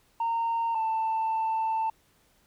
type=tone pair in turn; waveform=sine; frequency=920 / 889.2 Hz; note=A#5 / A5; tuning=-23 / +18 cents; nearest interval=minor second; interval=59 cents; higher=first; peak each=-23 dBFS; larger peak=neither; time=0.2-0.75 / 0.75-1.9 s; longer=second; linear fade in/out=5 ms; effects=tanh soft clip ceiling -23 dBFS + pink hiss -65 dBFS RMS until 2.46 s